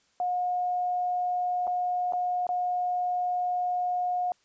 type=tone with dropouts; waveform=sine; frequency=720 Hz; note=F#5; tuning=47 cents flat; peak=-25 dBFS; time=0.2-4.32 s; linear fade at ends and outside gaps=1 ms; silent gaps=1.67-1.676 / 2.124-2.134 / 2.468-2.49 s; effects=white hiss -67 dBFS RMS until 4.44 s + resampled to 16000 Hz